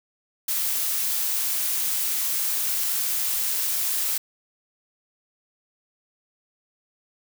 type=noise; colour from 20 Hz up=blue; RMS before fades=-25 dBFS; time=0.48-4.18 s; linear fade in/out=5 ms; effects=none